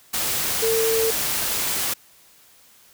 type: tone in noise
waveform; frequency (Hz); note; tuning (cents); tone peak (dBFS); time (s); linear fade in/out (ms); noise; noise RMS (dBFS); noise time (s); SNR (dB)
sine; 449.4; A4; +37; -19; 0.62-1.11; 10; white; -24; 0.13-1.94; +2
effects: white hiss -53 dBFS RMS until 2.93 s